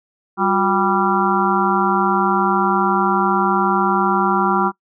harmonic tone with a mistuned harmonic, 196 Hz, G3, in tune, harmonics 1 / 2 / 4 / 5 / 6 / 7, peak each -21 / -21 / -21 / -21 / -21 / -21 dBFS, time 0.37-4.72 s, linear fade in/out 50 ms, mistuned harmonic 2, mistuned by -140 cents, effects noise-tail reverb RT60 0.1 s tail -23 dB re dry

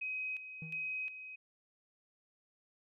sine tone with tremolo, 2526 Hz, D#7, 26 cents sharp, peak -36 dBFS, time 0.01-1.36 s, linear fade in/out 10 ms, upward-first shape square, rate 1.4 Hz, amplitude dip 65%
triangle tone with exponential decay, 159.9 Hz, D#3, 48 cents sharp, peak -39 dBFS, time 0.62-0.96 s, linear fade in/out 2 ms, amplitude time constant 72 ms
effects none

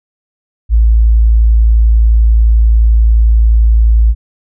sine tone, 55.7 Hz, A1, 22 cents sharp, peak -4 dBFS, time 0.69-4.15 s, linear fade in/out 50 ms, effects none

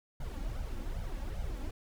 brown noise with flanger, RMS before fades -37 dBFS, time 0.2-1.71 s, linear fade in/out 5 ms, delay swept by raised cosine 1.3 to 3.7 ms, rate 2.5 Hz, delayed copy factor +0.8, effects none

